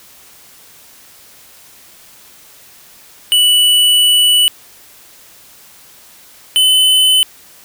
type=tone pair in turn; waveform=square; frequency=2960 / 3027 Hz; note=F#7 / F#7; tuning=0 / +39 cents; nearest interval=unison; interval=39 cents; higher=second; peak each=-8 dBFS; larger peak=neither; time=3.32-4.48 / 6.56-7.23 s; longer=first; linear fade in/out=0 ms; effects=white hiss -42 dBFS RMS until 7.64 s

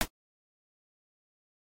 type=noise with exponential decay; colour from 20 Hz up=pink; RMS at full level=-21 dBFS; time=0.01-0.08 s; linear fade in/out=0 ms; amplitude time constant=15 ms; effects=AAC 48 kbps

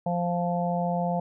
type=harmonic tone; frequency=174.61 Hz; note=F3; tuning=in tune; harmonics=1 / 3 / 4 / 5; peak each=-27 / -31 / -29 / -34 dBFS; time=0.06-1.2 s; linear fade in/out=5 ms; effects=none

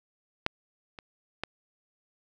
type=clicks; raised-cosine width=0.3 ms; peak=-9 / -26 / -15 dBFS; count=3; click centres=0.464 / 0.988 / 1.436 s; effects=none

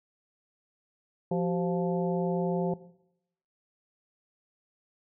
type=harmonic tone with a mistuned harmonic; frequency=174.61 Hz; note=F3; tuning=in tune; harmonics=1 / 2 / 3 / 4 / 5; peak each=-28 / -31 / -33 / -37 / -39 dBFS; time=1.31-2.74 s; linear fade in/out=5 ms; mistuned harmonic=2; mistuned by=+150 cents; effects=noise-tail reverb RT60 0.8 s tail -18 dB re dry

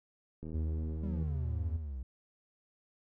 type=click train; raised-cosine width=3 ms; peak=-31 dBFS; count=64; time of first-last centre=0.43-1.225 s; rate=79.2 Hz
type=tone; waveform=triangle; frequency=78 Hz; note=D#2; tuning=5 cents sharp; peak=-31 dBFS; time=0.54-1.77 s; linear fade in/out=10 ms
type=exponential sweep; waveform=triangle; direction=down; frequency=202.5 to 60.4 Hz; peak=-35 dBFS; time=1.03-2.03 s; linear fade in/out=5 ms
effects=none

